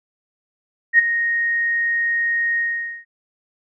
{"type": "tone with ADSR envelope", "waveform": "sine", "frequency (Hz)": 1864.7, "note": "A#6", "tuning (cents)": 0, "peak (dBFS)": -6, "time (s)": [0.93, 3.05], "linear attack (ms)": 56, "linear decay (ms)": 16, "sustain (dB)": -11, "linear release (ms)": 470, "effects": []}